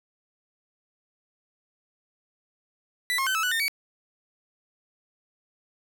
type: tone with pitch steps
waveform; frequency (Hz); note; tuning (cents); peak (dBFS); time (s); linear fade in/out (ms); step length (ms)
30% pulse; 1978 / 1075 / 1530 / 1305 / 1481 / 1818 / 2262; B6 / C6 / G6 / E6 / F#6 / A#6 / C#7; +2 / +47 / -42 / -18 / +1 / -44 / +34; -21; 3.1-3.681; 0; 83
effects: none